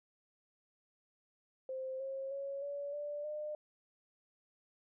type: tone with pitch steps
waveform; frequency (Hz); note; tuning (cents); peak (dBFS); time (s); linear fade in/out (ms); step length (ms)
sine; 523.3 / 538.3 / 553.8 / 569.7 / 586 / 602.9; C5 / C5 / C#5 / C#5 / D5 / D5; 0 / +49 / -2 / +47 / -4 / +45; -38; 1.69-3.55; 2; 310
effects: none